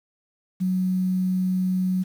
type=tone with quantisation; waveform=sine; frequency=185 Hz; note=F#3; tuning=in tune; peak=-20 dBFS; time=0.6-2.04 s; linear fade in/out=20 ms; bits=8; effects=none